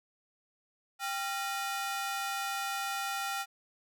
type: ring-modulated tone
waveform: sawtooth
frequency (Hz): 1083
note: C#6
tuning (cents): -41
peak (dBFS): -26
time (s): 0.99-3.46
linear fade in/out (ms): 50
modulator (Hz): 294
effects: none